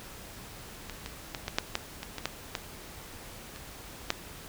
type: clicks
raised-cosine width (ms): 0.2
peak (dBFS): -21 / -20 / -16 / -15 / -7 / -10 / -19 / -18 / -11 / -13 / -26 / -8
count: 12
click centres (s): 0.897 / 1.061 / 1.348 / 1.481 / 1.585 / 1.754 / 2.031 / 2.183 / 2.256 / 2.552 / 3.561 / 4.104
effects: pink hiss -46 dBFS RMS until 4.48 s